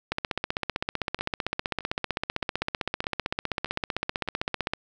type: two click trains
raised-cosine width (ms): 0.3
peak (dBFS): -24 / -10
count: 6 / 73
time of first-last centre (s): 1.19-4.276 / 0.12-4.735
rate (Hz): 1.62 / 15.6
effects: none